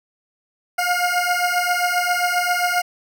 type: beating tone pair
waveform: 20% pulse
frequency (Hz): 709 / 716.5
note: F5 / F5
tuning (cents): +26 / +44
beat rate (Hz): 7.5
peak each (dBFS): -16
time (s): 0.78-2.82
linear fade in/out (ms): 10
effects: none